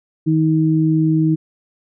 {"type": "tone pair together", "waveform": "sine", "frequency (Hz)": [158.1, 316.2], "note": ["D#3", "D#4"], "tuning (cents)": [28, 28], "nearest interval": "octave", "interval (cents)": 1200, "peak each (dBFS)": -15, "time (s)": [0.26, 1.36], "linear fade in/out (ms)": 20, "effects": []}